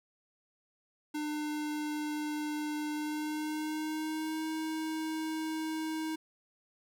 square tone with pitch glide, 300.8 to 316.1 Hz, D4 to D#4, +42 to +27 cents, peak -34 dBFS, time 1.14-6.16 s, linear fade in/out 10 ms, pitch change +85 cents, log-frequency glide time 2.91-4.46 s, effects none

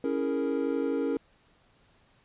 triangle chord, A# half-diminished seventh, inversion first, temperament equal, 277.2 / 329.6 / 415.3 / 466.2 Hz, C#4 / E4 / G#4 / A#4, 0 / 0 / 0 / 0 cents, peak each -28 / -32 / -32 / -29 dBFS, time 0.04-1.17 s, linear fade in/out 2 ms, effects pink hiss -64 dBFS RMS until 2.24 s + resampled to 8000 Hz

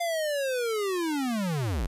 square linear sweep, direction down, 698.5 to 39.51 Hz, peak -27 dBFS, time 0-1.87 s, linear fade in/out 10 ms, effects resampled to 32000 Hz

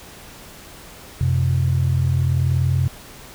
sine tone pair together, 90.33 / 130.81 Hz, F#2 / C3, -41 / 0 cents, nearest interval tritone, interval 641 cents, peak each -18 / -17 dBFS, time 1.21-2.88 s, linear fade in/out 0 ms, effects tanh soft clip ceiling -9 dBFS + pink hiss -41 dBFS RMS until 3.34 s

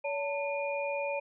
sine tone cluster, 567 / 896 / 2433 Hz, C#5 / A5 / D#7, +39 / +31 / -39 cents, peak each -32 / -38 / -37 dBFS, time 0.04-1.2 s, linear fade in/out 10 ms, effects none

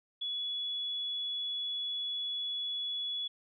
sine tone, 3396 Hz, G#7, 38 cents sharp, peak -33 dBFS, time 0.21-3.28 s, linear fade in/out 10 ms, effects none

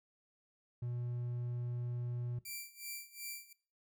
triangle tone, 121.3 Hz, B2, 31 cents flat, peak -35 dBFS, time 0.82-2.39 s, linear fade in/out 5 ms
5% pulse tone with tremolo, 2349 Hz, D7, in tune, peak -32 dBFS, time 2.45-3.53 s, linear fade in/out 5 ms, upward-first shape sine, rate 2.7 Hz, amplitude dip 90%
effects noise-tail reverb RT60 0.4 s tail -18 dB re dry

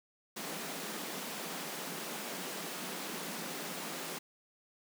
pink high-pass noise, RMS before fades -41 dBFS, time 0.36-4.19 s, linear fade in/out 10 ms, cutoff 160 Hz, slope 96 dB/octave, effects none

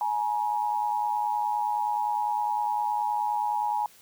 sine tone pair together, 842.3 / 952 Hz, G#5 / A#5, +24 / +36 cents, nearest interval major second, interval 212 cents, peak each -26 / -29 dBFS, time 0.01-3.86 s, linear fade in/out 2 ms, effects white hiss -55 dBFS RMS until 4.01 s

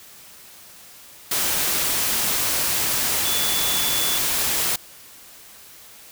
sine tone in noise, 3451 Hz, A7, 34 cents flat, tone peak -26 dBFS, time 3.25-4.18 s, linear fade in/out 5 ms, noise white, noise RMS -22 dBFS, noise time 1.31-4.76 s, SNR -7 dB, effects white hiss -45 dBFS RMS until 6.11 s

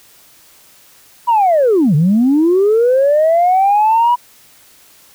sine linear two-way sweep, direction down then up, 981 to 140 to 981 Hz, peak -7 dBFS, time 1.27-4.16 s, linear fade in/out 20 ms, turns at 1.95 s, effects tanh soft clip ceiling -5 dBFS + white hiss -46 dBFS RMS until 5.14 s

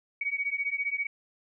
sine beating tone pair, 2246 / 2261 Hz, C#7 / C#7, +22 / +34 cents, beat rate 15 Hz, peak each -31 dBFS, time 0.21-1.07 s, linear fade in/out 5 ms, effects none

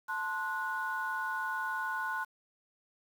sine chord, F# diminished, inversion first, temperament equal with one note detuned, 880 / 1046.5 / 1466.4 Hz, A5 / C6 / F#6, 0 / 0 / -16 cents, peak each -38 / -37 / -34 dBFS, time 0.08-2.25 s, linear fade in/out 20 ms, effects tanh soft clip ceiling -24 dBFS + 9-bit

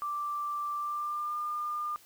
sine tone with pitch glide, 1174.7 to 1204.9 Hz, D6 to D6, 0 to +44 cents, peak -31 dBFS, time 0.02-1.96 s, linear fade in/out 0 ms, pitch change +44 cents, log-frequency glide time 0.76-1.36 s, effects white hiss -58 dBFS RMS until 2.05 s

